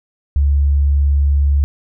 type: tone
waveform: sine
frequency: 70.9 Hz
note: C#2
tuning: 40 cents sharp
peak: -10 dBFS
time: 0.36-1.64 s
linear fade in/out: 0 ms
effects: none